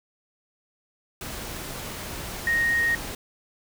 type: tone in noise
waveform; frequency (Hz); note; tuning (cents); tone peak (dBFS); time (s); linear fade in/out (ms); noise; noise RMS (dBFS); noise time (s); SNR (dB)
sine; 1864.7; A#6; 0; -20; 2.47-2.95; 2; pink; -35; 1.21-3.15; +12
effects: none